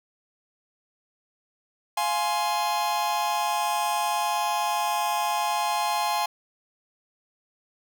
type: chord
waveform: 45% pulse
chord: F minor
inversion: none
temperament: just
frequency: 698.5 / 838.1 / 1047.7 Hz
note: F5 / Ab5 / C6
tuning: 0 / +16 / +2 cents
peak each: -30 / -26 / -29 dBFS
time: 1.97-6.26 s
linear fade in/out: 5 ms
effects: none